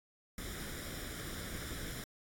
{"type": "noise with comb filter", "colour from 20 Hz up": "pink", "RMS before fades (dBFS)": -43, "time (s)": [0.38, 2.04], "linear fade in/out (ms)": 2, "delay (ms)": 0.56, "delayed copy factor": 0.65, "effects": ["AAC 64 kbps"]}